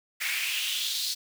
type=noise with high-pass filter sweep; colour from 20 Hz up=pink; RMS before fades=-30 dBFS; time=0.2-1.15 s; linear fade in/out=20 ms; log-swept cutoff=2000 to 4500 Hz; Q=3.8; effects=none